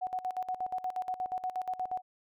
sine tone with tremolo, 740 Hz, F#5, in tune, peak -30 dBFS, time 0.01-2.02 s, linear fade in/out 20 ms, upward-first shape square, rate 8.4 Hz, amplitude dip 80%, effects none

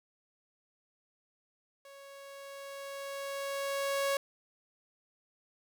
sawtooth tone with level ramp, 554.4 Hz, C#5, in tune, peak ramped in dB -47 to -24 dBFS, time 1.85-4.17 s, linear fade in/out 2 ms, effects none

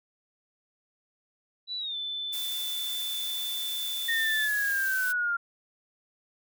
sine tone with pitch glide, 3951 to 3520 Hz, B7 to A7, 0 to 0 cents, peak -31 dBFS, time 1.67-4.49 s, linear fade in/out 50 ms, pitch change -200 cents, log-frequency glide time 1.78-1.96 s
blue noise, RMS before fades -37 dBFS, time 2.32-5.13 s, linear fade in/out 20 ms
sine linear sweep, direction down, 1854 to 1386 Hz, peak -25 dBFS, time 4.08-5.37 s, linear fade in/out 10 ms
effects none

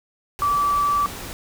sine tone in noise, 1157 Hz, D6, 26 cents flat, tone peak -17 dBFS, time 0.42-1.06 s, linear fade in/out 0 ms, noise pink, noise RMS -34 dBFS, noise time 0.39-1.33 s, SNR +14 dB, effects none

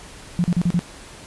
sine tone bursts, 174.4 Hz, F3, 2 cents flat, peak -15 dBFS, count 5, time 0.39-0.792 s, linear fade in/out 0 ms, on 50 ms, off 38 ms, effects pink hiss -41 dBFS RMS until 1.26 s + resampled to 24000 Hz

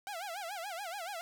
sawtooth tone with vibrato, 740 Hz, F#5, in tune, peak -35 dBFS, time 0.07-1.21 s, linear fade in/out 0 ms, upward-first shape sine, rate 7 Hz, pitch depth 210 cents each way, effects 11-bit

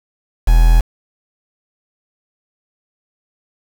triangle tone with quantisation, 41 Hz, E1, 9 cents flat, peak -4 dBFS, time 0.47-0.81 s, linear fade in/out 10 ms, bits 4, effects none

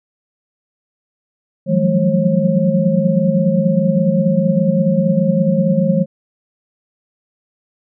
sine tone cluster, 161.6 / 178.1 / 188 / 213 / 540 Hz, E3 / F3 / F#3 / G#3 / C#5, -34 / +34 / +28 / +44 / -45 cents, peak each -18 dBFS, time 1.66-6.06 s, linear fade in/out 50 ms, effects none

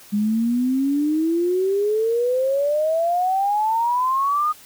sine exponential sweep, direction up, 203.1 to 1244.5 Hz, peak -17 dBFS, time 0.12-4.53 s, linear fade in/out 20 ms, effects white hiss -46 dBFS RMS until 4.65 s

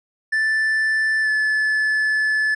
triangle tone with pitch glide, 1760 to 1731.8 Hz, A6 to A6, 0 to -28 cents, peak -15 dBFS, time 0.32-2.55 s, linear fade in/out 10 ms, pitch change -28 cents, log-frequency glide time 1.22-1.29 s, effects resampled to 24000 Hz

